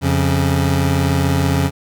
25% pulse tone pair together, 86.75 / 137.7 Hz, F2 / C#3, -11 / -11 cents, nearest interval minor sixth, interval 800 cents, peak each -13 dBFS, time 0.01-1.71 s, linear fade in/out 50 ms, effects none

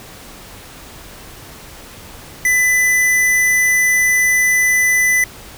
square tone, 2000 Hz, B6, 21 cents sharp, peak -12 dBFS, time 2.45-5.24 s, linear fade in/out 2 ms, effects pink hiss -37 dBFS RMS until 5.57 s

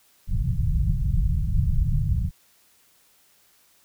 pink low-pass noise, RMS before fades -22 dBFS, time 0.27-2.31 s, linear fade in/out 50 ms, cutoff 160 Hz, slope 48 dB/octave, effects white hiss -60 dBFS RMS until 3.84 s

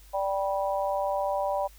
harmonic tone, 195.4 Hz, G3, 5 cents flat, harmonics 3 / 4 / 5, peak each -28 / -30 / -32 dBFS, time 0.13-1.68 s, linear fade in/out 20 ms, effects added 50 Hz sine -50 dBFS peak until 1.78 s + white hiss -57 dBFS RMS until 1.78 s

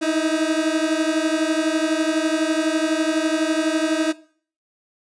30% pulse beating tone pair, 311.1 / 323.1 Hz, D#4 / E4, 0 / -35 cents, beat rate 12 Hz, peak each -19 dBFS, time 0.01-4.13 s, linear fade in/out 20 ms, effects noise-tail reverb RT60 0.5 s tail -20 dB re dry + resampled to 22050 Hz

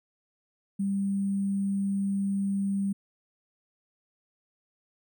sine tone with sample-and-hold, 197.2 Hz, G3, 11 cents sharp, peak -25 dBFS, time 0.79-2.93 s, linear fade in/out 10 ms, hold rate 8820 Hz, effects none

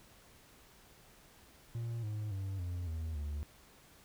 triangle tone with pitch steps, 116.54 / 106.25 / 96.87 / 88.32 / 80.52 / 73.42 Hz, A#2 / G#2 / G2 / F2 / E2 / D2, 0 / +40 / -20 / +20 / -40 / 0 cents, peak -34 dBFS, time 1.75-3.43 s, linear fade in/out 0 ms, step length 280 ms, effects pink hiss -61 dBFS RMS until 4.04 s

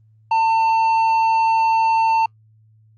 sine tone with tanh clipping, 898 Hz, A5, 35 cents sharp, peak -15 dBFS, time 0.31-2.26 s, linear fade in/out 5 ms, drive 7 dB, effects added 109 Hz sine -50 dBFS peak until 2.97 s + Opus 24 kbps

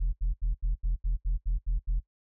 sine tone bursts, 41.4 Hz, E1, 8 cents sharp, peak -21 dBFS, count 10, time 0-2.002 s, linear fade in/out 20 ms, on 130 ms, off 78 ms, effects noise-tail reverb RT60 0.1 s tail -21 dB re dry + tanh soft clip ceiling -23 dBFS

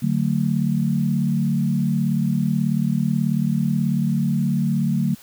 sine chord, D major, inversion none, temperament equal with one note detuned, 146.83 / 185 / 223.5 Hz, D3 / F#3 / A3, 0 / 0 / +27 cents, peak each -22 dBFS, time 0.02-5.15 s, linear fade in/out 10 ms, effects white hiss -47 dBFS RMS until 5.22 s

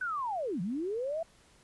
sine linear two-way sweep, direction down then up, 1531 to 160.6 to 677 Hz, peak -31 dBFS, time 0.01-1.23 s, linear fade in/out 5 ms, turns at 0.61 s, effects pink hiss -62 dBFS RMS until 1.63 s + resampled to 24000 Hz

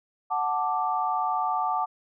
sine chord, D major, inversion first, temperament equal, 740 / 880 / 1174.7 Hz, F#5 / A5 / D6, 0 / 0 / 0 cents, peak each -28 / -28 / -28 dBFS, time 0.3-1.86 s, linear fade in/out 20 ms, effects none

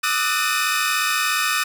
sawtooth tone cluster, 1191 / 1285 / 1481 / 1808 / 2513 Hz, D6 / E6 / F#6 / A6 / D#7, +24 / -45 / +1 / +47 / +17 cents, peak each -22 dBFS, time 0.03-1.64 s, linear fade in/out 10 ms, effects none

